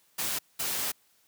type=noise bursts at uneven times; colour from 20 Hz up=white; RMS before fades=-31 dBFS; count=2; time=0.18-0.39 / 0.59-0.92 s; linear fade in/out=10 ms; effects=white hiss -66 dBFS RMS until 1.27 s + high-pass 80 Hz 12 dB/octave